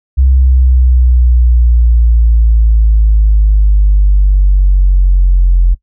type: exponential sweep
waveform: sine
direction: down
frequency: 66 to 43.65 Hz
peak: -3 dBFS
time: 0.17-5.75 s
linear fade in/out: 20 ms
effects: noise-tail reverb RT60 0.1 s tail -22 dB re dry + tanh soft clip ceiling 0 dBFS

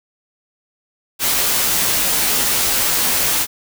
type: noise with comb filter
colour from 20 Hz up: white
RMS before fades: -17 dBFS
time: 1.19-3.47 s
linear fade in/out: 50 ms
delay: 14 ms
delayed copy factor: -0.6
effects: none

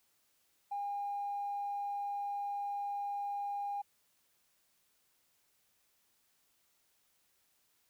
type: tone with tanh clipping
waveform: triangle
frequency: 810 Hz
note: G#5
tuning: 43 cents flat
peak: -35 dBFS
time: 0.71-3.82 s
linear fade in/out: 10 ms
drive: 4 dB
effects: white hiss -74 dBFS RMS until 7.89 s

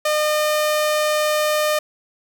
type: tone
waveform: sawtooth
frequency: 607 Hz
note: D#5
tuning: 43 cents flat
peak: -13 dBFS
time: 0.05-1.79 s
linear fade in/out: 5 ms
effects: none

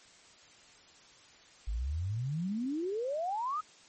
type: exponential sweep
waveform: sine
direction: up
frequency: 49 to 1297 Hz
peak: -31 dBFS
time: 1.67-3.61 s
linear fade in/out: 10 ms
effects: white hiss -58 dBFS RMS until 3.88 s + MP3 32 kbps

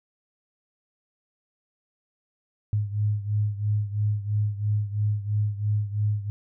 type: beating tone pair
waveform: sine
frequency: 103.83 / 106.83 Hz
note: G#2 / G#2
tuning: 0 / +49 cents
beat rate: 3 Hz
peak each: -24 / -28 dBFS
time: 2.73-6.3 s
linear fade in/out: 0 ms
effects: none

